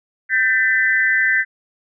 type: tone cluster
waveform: sine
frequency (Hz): 1566 / 1786 / 2004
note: G6 / A6 / B6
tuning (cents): -2 / +25 / +25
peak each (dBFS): -18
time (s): 0.29-1.45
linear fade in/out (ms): 50
effects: none